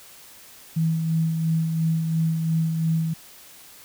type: tone with tremolo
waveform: sine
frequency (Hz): 162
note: E3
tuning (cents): -30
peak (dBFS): -18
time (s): 0.76-3.14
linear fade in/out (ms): 10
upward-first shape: sine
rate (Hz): 2.9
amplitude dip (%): 40
effects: white hiss -47 dBFS RMS until 3.84 s